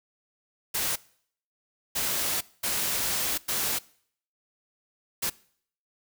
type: noise bursts at uneven times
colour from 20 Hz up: white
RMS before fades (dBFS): -28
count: 5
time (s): 0.74-0.96 / 1.95-2.41 / 2.63-3.38 / 3.48-3.79 / 5.22-5.3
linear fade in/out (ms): 10
effects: noise-tail reverb RT60 0.6 s tail -22 dB re dry